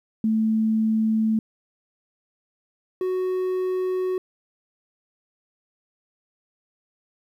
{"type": "tone pair in turn", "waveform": ["sine", "triangle"], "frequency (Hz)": [220, 370], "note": ["A3", "F#4"], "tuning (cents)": [0, 0], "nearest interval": "major sixth", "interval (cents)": 900, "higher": "second", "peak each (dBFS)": [-18, -20], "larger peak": "first", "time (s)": [[0.24, 1.39], [3.01, 4.18]], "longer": "second", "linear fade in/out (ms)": 2, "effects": ["10-bit"]}